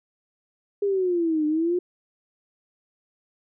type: exponential two-way sweep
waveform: sine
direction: down then up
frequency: 410 to 300 to 362.8 Hz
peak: -20 dBFS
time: 0.82-1.79 s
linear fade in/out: 5 ms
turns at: 1.46 s
effects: none